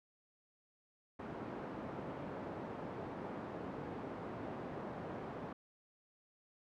pink band-pass noise, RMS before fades -45 dBFS, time 1.19-5.53 s, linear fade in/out 5 ms, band 160 to 970 Hz, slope 12 dB/octave, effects none

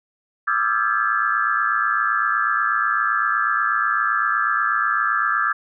sine tone cluster, 1182 / 1302 / 1370 / 1604 / 1713 Hz, D6 / E6 / F6 / G6 / A6, +11 / -22 / -34 / +39 / -47 cents, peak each -24 dBFS, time 0.47-5.53 s, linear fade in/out 10 ms, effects none

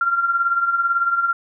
sine tone with tremolo, 1380 Hz, F6, 21 cents flat, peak -13 dBFS, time 0.01-1.33 s, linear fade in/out 2 ms, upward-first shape triangle, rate 18 Hz, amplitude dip 70%, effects none

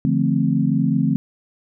sine chord, D minor seventh, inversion none, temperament equal with one note detuned, 146.83 / 172.01 / 220 / 261.6 Hz, D3 / F3 / A3 / C4, 0 / -26 / 0 / 0 cents, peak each -21 dBFS, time 0.05-1.16 s, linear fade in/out 0 ms, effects none

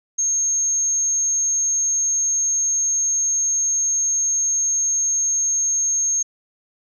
sine tone, 6450 Hz, G8, 48 cents sharp, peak -17 dBFS, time 0.18-6.23 s, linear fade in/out 10 ms, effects none

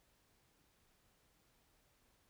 silence, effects pink hiss -74 dBFS RMS until 2.29 s

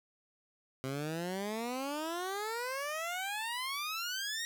15% pulse exponential sweep, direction up, 130 to 1897 Hz, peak -29 dBFS, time 0.84-4.45 s, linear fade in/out 0 ms, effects none

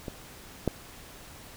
clicks, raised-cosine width 2 ms, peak -21 / -11 dBFS, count 2, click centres 0.082 / 0.677 s, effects pink hiss -48 dBFS RMS until 1.56 s

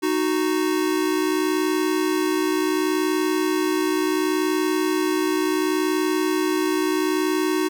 square tone pair together, 309.3 / 370 Hz, D#4 / F#4, -10 / 0 cents, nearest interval minor third, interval 310 cents, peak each -23 dBFS, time 0.02-7.69 s, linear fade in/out 20 ms, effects none

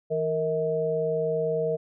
sine tone cluster, 161 / 464.8 / 639 Hz, E3 / A#4 / D#5, -41 / -5 / +46 cents, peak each -33 / -25 / -29 dBFS, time 0.1-1.77 s, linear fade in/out 20 ms, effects none

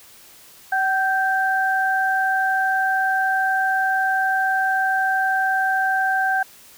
sine tone pair together, 761.2 / 1568 Hz, F#5 / G6, +49 / 0 cents, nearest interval octave + minor second, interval 1251 cents, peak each -20 dBFS, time 0.72-6.43 s, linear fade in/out 5 ms, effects white hiss -47 dBFS RMS until 6.77 s

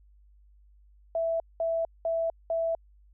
sine tone bursts, 660 Hz, E5, 2 cents sharp, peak -25 dBFS, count 4, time 1.15-2.75 s, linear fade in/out 2 ms, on 250 ms, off 200 ms, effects added 50 Hz sine -55 dBFS peak until 3.13 s

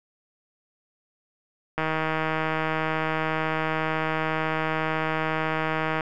click train, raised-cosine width 0.5 ms, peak -11 dBFS, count 669, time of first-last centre 1.78-6.008 s, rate 158 Hz, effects none

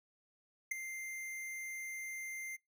square tone with ADSR envelope, 2093 Hz, C7, in tune, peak -31 dBFS, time 0.71-2.57 s, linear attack 8 ms, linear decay 8 ms, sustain -11 dB, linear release 20 ms, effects noise-tail reverb RT60 0.2 s tail -25 dB re dry

